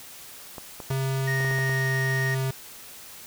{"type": "clicks", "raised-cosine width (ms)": 1, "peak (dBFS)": -23, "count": 8, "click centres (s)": [0.582, 0.802, 0.911, 1.405, 1.447, 1.512, 1.586, 1.695]}
{"type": "tone with pitch glide", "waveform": "square", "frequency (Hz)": [133.7, 132.62], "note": ["C3", "C3"], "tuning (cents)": [38, 24], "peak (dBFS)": -25, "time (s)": [0.9, 2.51], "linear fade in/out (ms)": 5, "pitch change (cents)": -14, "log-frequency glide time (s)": [1.29, 1.89]}
{"type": "tone", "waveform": "triangle", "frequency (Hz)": 1864, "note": "A#6", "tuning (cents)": -1, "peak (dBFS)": -25, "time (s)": [1.27, 2.35], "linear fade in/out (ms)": 10}
{"effects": ["white hiss -44 dBFS RMS until 3.26 s"]}